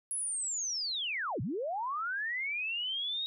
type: linear two-way sweep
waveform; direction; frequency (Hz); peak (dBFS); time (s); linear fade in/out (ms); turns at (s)
sine; down then up; 10640 to 94.6 to 3809; -32; 0.11-3.26; 0; 1.41
effects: none